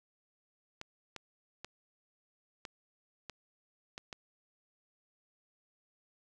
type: clicks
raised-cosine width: 0.2 ms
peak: -25 dBFS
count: 7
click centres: 0.814 / 1.163 / 1.646 / 2.652 / 3.297 / 3.979 / 4.128 s
effects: none